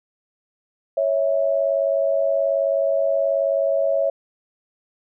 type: tone pair together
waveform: sine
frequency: 554.4 / 653.2 Hz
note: C#5 / E5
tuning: 0 / -16 cents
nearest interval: minor third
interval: 284 cents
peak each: -19 / -21 dBFS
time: 0.97-4.1 s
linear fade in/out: 5 ms
effects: none